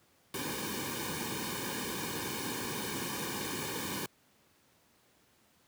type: noise with comb filter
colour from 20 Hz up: pink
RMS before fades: -37 dBFS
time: 0.34-4.06 s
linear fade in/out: 2 ms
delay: 1.5 ms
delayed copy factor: -0.9
effects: pink hiss -67 dBFS RMS until 5.67 s + high-pass 100 Hz 12 dB/octave